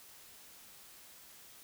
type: silence
effects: white hiss -56 dBFS RMS until 1.63 s